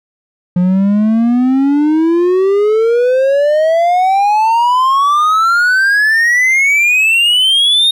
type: exponential sweep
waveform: triangle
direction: up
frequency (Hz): 175.8 to 3722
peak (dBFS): -6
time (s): 0.56-7.91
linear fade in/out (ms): 5
effects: none